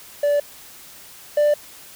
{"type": "tone pair in turn", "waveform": "triangle", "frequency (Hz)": [580, 590.8], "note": ["D5", "D5"], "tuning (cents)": [-22, 10], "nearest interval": "unison", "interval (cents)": 32, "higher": "second", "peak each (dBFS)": [-13, -11], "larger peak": "second", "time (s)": [[0.23, 0.4], [1.37, 1.54]], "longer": "neither", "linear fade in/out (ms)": 5, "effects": ["tanh soft clip ceiling -7 dBFS", "white hiss -43 dBFS RMS until 1.95 s"]}